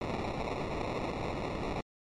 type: noise with sample-and-hold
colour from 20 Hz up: blue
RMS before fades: -35 dBFS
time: 0.01-1.81 s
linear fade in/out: 2 ms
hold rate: 1575 Hz
effects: low-pass 4000 Hz 12 dB/octave + MP3 64 kbps